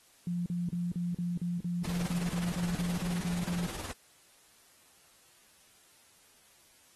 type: tone bursts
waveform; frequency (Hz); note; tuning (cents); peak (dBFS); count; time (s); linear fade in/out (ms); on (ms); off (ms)
sine; 174.61; F3; 0; -30; 15; 0.27-3.666; 2; 190; 39
type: noise with tremolo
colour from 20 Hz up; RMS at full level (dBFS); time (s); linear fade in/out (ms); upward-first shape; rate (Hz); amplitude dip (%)
pink; -39; 1.84-3.92; 5; sine; 19; 55
effects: white hiss -62 dBFS RMS until 6.95 s + AAC 32 kbps